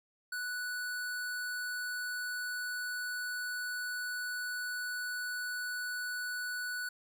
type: tone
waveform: square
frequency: 1480 Hz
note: F#6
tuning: in tune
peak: -36 dBFS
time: 0.32-6.89 s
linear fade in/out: 5 ms
effects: none